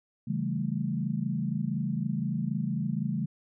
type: chord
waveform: sine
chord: A dominant seventh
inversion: first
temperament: equal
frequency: 138.59 / 164.81 / 196 / 220 Hz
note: C#3 / E3 / G3 / A3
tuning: 0 / 0 / 0 / 0 cents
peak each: -33 dBFS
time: 0.27-3.26 s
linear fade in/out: 10 ms
effects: none